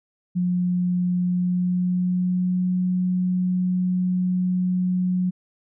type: tone with pitch glide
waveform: sine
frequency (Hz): 179 to 182.13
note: F3 to F#3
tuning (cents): +43 to -27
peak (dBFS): -19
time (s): 0.35-5.31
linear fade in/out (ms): 20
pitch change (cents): +30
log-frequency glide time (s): 1.23-2.72
effects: none

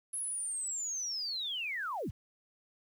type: linear sweep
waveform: sine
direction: down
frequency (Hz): 10840 to 33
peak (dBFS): -34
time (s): 0.13-2.11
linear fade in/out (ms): 10
effects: 10-bit

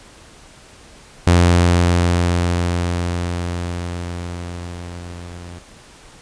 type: tone with level ramp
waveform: sawtooth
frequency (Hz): 87.31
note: F2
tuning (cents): 0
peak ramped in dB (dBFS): -5 to -29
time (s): 1.27-5.59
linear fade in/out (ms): 0
effects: pink hiss -44 dBFS RMS until 6.21 s + resampled to 22050 Hz

